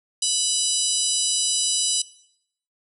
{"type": "harmonic tone with a mistuned harmonic", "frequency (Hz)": 987.8, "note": "B5", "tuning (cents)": 0, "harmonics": [3, 4, 5, 6, 7, 8, 9, 10], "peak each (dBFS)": [-28, -28, -28, -28, -28, -28, -28, -28], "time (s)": [0.22, 2.02], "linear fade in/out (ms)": 5, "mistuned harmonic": 7, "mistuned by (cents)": 86, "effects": ["noise-tail reverb RT60 0.7 s tail -19 dB re dry"]}